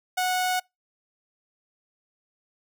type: tone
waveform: sawtooth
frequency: 735 Hz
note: F#5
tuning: 12 cents flat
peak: -19 dBFS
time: 0.17-0.6 s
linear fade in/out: 10 ms
effects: noise-tail reverb RT60 0.2 s tail -26 dB re dry